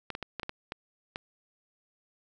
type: clicks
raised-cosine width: 0.3 ms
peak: -19 dBFS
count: 8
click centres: 0.103 / 0.151 / 0.227 / 0.397 / 0.432 / 0.494 / 0.721 / 1.159 s
effects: none